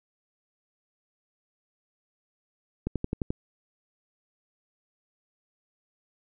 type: click train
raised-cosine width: 3 ms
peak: -15 dBFS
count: 6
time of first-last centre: 2.87-3.305 s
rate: 11.5 Hz
effects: none